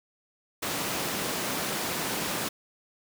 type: high-pass noise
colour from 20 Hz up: pink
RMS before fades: -31 dBFS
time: 0.62-2.49 s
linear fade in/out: 10 ms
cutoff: 180 Hz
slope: 12 dB/octave
effects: none